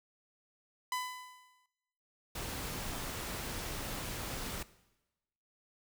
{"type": "tone with exponential decay", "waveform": "sawtooth", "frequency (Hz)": 1003, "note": "B5", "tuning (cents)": 26, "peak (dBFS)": -28, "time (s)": [0.92, 1.66], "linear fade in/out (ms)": 2, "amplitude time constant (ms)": 160}
{"type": "noise", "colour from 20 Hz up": "pink", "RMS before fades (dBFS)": -40, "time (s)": [2.35, 4.63], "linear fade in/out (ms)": 5}
{"effects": ["noise-tail reverb RT60 1.0 s tail -18 dB re dry"]}